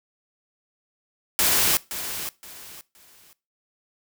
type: noise with echo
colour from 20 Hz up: white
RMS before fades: -20 dBFS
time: 1.39-1.77 s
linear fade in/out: 0 ms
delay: 520 ms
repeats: 3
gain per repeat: -11 dB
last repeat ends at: 3.33 s
effects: noise-tail reverb RT60 0.3 s tail -21 dB re dry